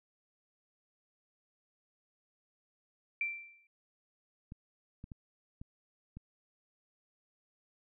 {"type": "tone with exponential decay", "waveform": "sine", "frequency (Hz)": 2349, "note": "D7", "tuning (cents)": 0, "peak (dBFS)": -29, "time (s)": [3.21, 3.67], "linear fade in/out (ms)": 2, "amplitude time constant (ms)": 100}
{"type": "clicks", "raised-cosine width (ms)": 5, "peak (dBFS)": -33, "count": 5, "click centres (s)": [4.521, 5.041, 5.118, 5.615, 6.17]}
{"effects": []}